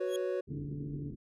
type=chord; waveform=triangle; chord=F# suspended fourth; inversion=none; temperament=just; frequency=370 / 493.3 / 555 Hz; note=F#4 / B4 / C#5; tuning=0 / -2 / +2 cents; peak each=-32 / -35 / -34 dBFS; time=0-0.41 s; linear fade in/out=10 ms
type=tone with exponential growth; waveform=sawtooth; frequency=3317 Hz; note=G#7; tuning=3 cents flat; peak=-34 dBFS; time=0.04-0.16 s; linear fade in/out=2 ms; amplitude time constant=26 ms
type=low-pass noise; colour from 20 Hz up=white; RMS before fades=-45 dBFS; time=0.47-1.16 s; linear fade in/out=20 ms; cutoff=370 Hz; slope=48 dB/octave
type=harmonic tone; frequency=144.3 Hz; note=D3; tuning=30 cents flat; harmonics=1 / 2 / 3; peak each=-38 / -44 / -54 dBFS; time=0.5-1.11 s; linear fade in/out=5 ms
effects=resampled to 32000 Hz